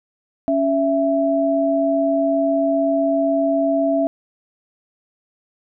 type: tone pair together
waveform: sine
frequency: 279.1 / 663.1 Hz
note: C#4 / E5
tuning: +12 / +10 cents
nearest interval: octave + minor third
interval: 1498 cents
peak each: -19 / -17 dBFS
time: 0.48-4.07 s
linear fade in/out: 0 ms
effects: none